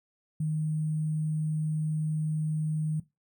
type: tone with sample-and-hold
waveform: sine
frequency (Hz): 155.3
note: D#3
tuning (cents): -3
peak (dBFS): -26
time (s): 0.4-3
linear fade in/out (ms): 5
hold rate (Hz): 8820
effects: noise-tail reverb RT60 0.2 s tail -17 dB re dry